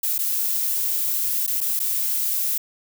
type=noise with dropouts; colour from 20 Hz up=violet; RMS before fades=-23 dBFS; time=0.03-2.58 s; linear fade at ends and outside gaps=5 ms; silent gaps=0.182-0.188 / 1.466-1.476 / 1.606-1.612 / 1.793-1.8 s; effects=none